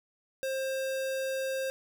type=tone; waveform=square; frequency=531 Hz; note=C5; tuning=25 cents sharp; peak=-31 dBFS; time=0.43-1.7 s; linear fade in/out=0 ms; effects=none